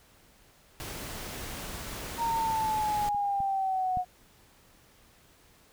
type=noise; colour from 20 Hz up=pink; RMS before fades=-39 dBFS; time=0.8-3.09 s; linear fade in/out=0 ms
type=exponential sweep; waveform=sine; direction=down; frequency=932.3 to 727 Hz; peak=-26 dBFS; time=2.17-4.05 s; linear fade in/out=50 ms
type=clicks; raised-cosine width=5 ms; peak=-35 / -34 / -29 / -26 dBFS; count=4; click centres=2.271 / 3.147 / 3.404 / 3.972 s
effects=pink hiss -60 dBFS RMS until 5.72 s